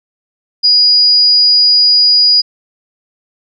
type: tone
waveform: sine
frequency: 4900 Hz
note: D#8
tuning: 27 cents flat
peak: -5 dBFS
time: 0.63-2.42 s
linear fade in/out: 20 ms
effects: none